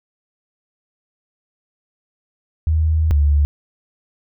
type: tone pair in turn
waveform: sine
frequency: 79 / 72.68 Hz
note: D#2 / D2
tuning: +27 / -17 cents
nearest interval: minor second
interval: 144 cents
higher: first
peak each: -13 / -11 dBFS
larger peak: second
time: 2.67-3.11 / 3.11-3.45 s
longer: first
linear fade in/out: 0 ms
effects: none